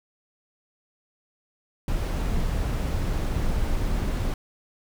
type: noise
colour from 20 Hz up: brown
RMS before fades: -25 dBFS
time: 1.88-4.34 s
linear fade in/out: 2 ms
effects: none